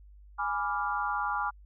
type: chord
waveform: sine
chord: G# diminished seventh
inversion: none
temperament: equal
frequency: 830.6 / 987.8 / 1174.7 / 1396.9 Hz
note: G#5 / B5 / D6 / F6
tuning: 0 / 0 / 0 / 0 cents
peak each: -33 / -35 / -33 / -34 dBFS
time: 0.38-1.51 s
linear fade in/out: 20 ms
effects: added 50 Hz sine -50 dBFS peak until 1.65 s